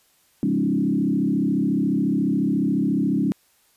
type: tone with frequency modulation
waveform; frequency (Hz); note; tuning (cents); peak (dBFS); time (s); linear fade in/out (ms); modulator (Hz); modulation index
sine; 240; B3; -49; -18; 0.43-3.32; 0; 34.2; 2.1
effects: white hiss -61 dBFS RMS until 3.76 s + resampled to 32000 Hz